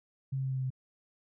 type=tone with pitch steps; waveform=sine; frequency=134.4 / 133.47 / 132.55 / 131.63 / 130.72 / 129.82 Hz; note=C3 / C3 / C3 / C3 / C3 / C3; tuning=+47 / +35 / +23 / +11 / -1 / -13 cents; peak=-30 dBFS; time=0.32-0.704 s; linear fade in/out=10 ms; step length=64 ms; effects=none